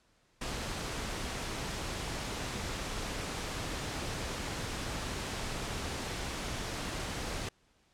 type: noise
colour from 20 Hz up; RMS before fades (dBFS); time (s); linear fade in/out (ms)
pink; -37; 0.41-7.49; 5
effects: pink hiss -69 dBFS RMS until 7.93 s + low-pass 8000 Hz 12 dB/octave